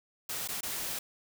white noise with dropouts, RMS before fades -36 dBFS, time 0.29-0.99 s, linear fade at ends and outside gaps 5 ms, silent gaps 0.477-0.486 / 0.608-0.63 s, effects none

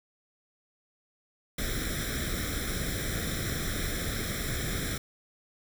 pink noise with comb filter, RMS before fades -32 dBFS, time 1.58-4.98 s, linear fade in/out 5 ms, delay 0.54 ms, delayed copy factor +0.95, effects none

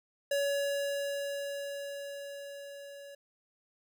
square tone with level ramp, 564 Hz, C#5, 30 cents sharp, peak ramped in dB -28 to -47 dBFS, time 0.31-3.15 s, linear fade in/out 5 ms, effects none

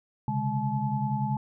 sine tone cluster, 130.8 / 141.3 / 207.1 / 861 Hz, C3 / C#3 / G#3 / A5, 0 / +34 / -5 / -38 cents, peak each -31 dBFS, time 0.28-1.37 s, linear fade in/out 2 ms, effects none

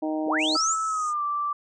harmonic tone, 155.56 Hz, D#3, in tune, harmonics 2 / 3 / 4 / 5 / 6, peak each -26 / -40 / -31 / -35 / -40 dBFS, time 0.02-0.57 s, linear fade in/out 10 ms
sine linear sweep, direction up, 115.1 to 7880 Hz, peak -23 dBFS, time 0.26-0.77 s, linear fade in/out 50 ms
white band-pass noise, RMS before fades -41 dBFS, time 0.38-1.14 s, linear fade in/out 50 ms, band 5800 to 8400 Hz, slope 96 dB/octave
sine tone with pitch glide, 1306 to 1170.3 Hz, E6 to D6, -17 to -6 cents, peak -24 dBFS, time 0.55-1.53 s, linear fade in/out 5 ms, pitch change -189 cents, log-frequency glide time 0.87-1.23 s
effects none

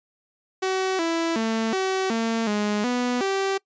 sawtooth tone with pitch steps, 377.8 / 331.4 / 223.9 / 379.8 / 227.2 / 208.4 / 246.5 / 388.8 Hz, F#4 / E4 / A3 / F#4 / A#3 / G#3 / B3 / G4, +36 / +9 / +30 / +45 / -44 / +6 / -3 / -14 cents, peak -18 dBFS, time 0.62-3.58 s, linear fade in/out 10 ms, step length 370 ms, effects noise-tail reverb RT60 0.1 s tail -23 dB re dry + resampled to 16000 Hz

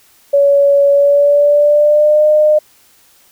sine tone with pitch glide, 564 to 608 Hz, C#5 to D#5, +30 to -40 cents, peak -6 dBFS, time 0.33-2.59 s, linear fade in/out 10 ms, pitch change +130 cents, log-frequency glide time 0.91-2.27 s, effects white hiss -49 dBFS RMS until 3.31 s

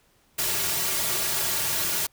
white noise with comb filter, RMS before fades -26 dBFS, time 0.38-2.07 s, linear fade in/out 10 ms, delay 3.9 ms, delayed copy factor -0.95, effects pink hiss -63 dBFS RMS until 2.12 s

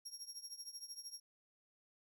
30% pulse tone with tremolo, 5588 Hz, F8, in tune, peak -40 dBFS, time 0.05-1.2 s, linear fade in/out 10 ms, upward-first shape triangle, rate 13 Hz, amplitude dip 90%, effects none

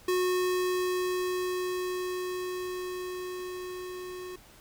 square tone with level ramp, 364.6 Hz, F#4, 25 cents flat, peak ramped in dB -25 to -39 dBFS, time 0.08-4.36 s, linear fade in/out 5 ms, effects pink hiss -55 dBFS RMS until 4.6 s

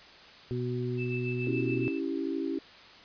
harmonic tone, 123.47 Hz, B2, in tune, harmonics 1 / 2 / 3, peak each -32 / -36 / -34 dBFS, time 0.51-1.88 s, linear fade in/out 0 ms
sine tone with tremolo, 2637 Hz, E7, in tune, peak -35 dBFS, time 0.97-2 s, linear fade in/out 50 ms, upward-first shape sine, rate 7 Hz, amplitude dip 70%
sine chord, C# diminished, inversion none, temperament equal, 277.2 / 329.6 / 392 Hz, C#4 / E4 / G4, 0 / 0 / 0 cents, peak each -33 / -33 / -36 dBFS, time 1.47-2.59 s, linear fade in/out 2 ms
effects white hiss -51 dBFS RMS until 3.04 s + resampled to 11025 Hz

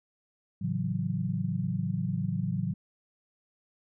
sine chord, F# minor seventh, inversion first, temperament equal, 110 / 138.59 / 164.81 / 185 Hz, A2 / C#3 / E3 / F#3, 0 / 0 / 0 / 0 cents, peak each -34 / -34 / -33 / -32 dBFS, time 0.61-2.74 s, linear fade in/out 10 ms, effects none

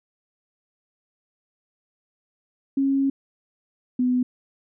sine tone pair in turn, 273.2 / 250.2 Hz, C#4 / B3, -25 / +23 cents, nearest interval major second, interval 152 cents, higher first, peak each -18 dBFS, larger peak neither, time 2.77-3.1 / 3.99-4.23 s, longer first, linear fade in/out 5 ms, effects none

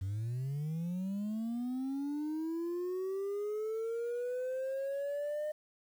sine linear sweep, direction up, 92.2 to 610 Hz, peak -31 dBFS, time 0.01-5.52 s, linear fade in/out 10 ms, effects tanh soft clip ceiling -33 dBFS + 10-bit

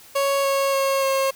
30% pulse tone with pitch steps, 554.4 / 549.3 / 544.2 / 539.2 Hz, C#5 / C#5 / C#5 / C#5, 0 / -16 / -32 / -48 cents, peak -16 dBFS, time 0.15-1.31 s, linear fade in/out 10 ms, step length 290 ms, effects white hiss -47 dBFS RMS until 1.35 s

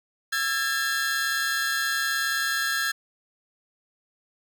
40% pulse tone cluster, 1336 / 1630 / 1769 / 4133 Hz, E6 / G#6 / A6 / C8, +23 / -33 / +9 / -22 cents, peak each -32 / -25 / -30 / -32 dBFS, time 0.32-2.92 s, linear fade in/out 10 ms, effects 9-bit

